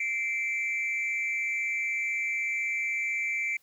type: tone pair together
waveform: sine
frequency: 2093 / 2329 Hz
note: C7 / D7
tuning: 0 / -15 cents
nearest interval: major second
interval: 185 cents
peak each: -30 / -27 dBFS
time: 0-3.57 s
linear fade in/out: 5 ms
effects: tanh soft clip ceiling -24 dBFS + white hiss -66 dBFS RMS until 3.62 s